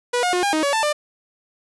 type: tone with pitch steps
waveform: sawtooth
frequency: 488.1 / 718 / 358.5 / 807 / 312.3 / 565 / 886 / 596 Hz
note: B4 / F5 / F4 / G#5 / D#4 / C#5 / A5 / D5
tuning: -20 / +48 / +45 / -50 / +7 / +33 / +12 / +25 cents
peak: -14 dBFS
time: 0.13-0.93 s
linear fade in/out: 10 ms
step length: 100 ms
effects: resampled to 24000 Hz